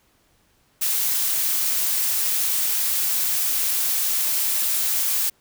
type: noise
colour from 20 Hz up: blue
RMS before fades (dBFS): -22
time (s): 0.81-5.3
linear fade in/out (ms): 10
effects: pink hiss -62 dBFS RMS until 5.4 s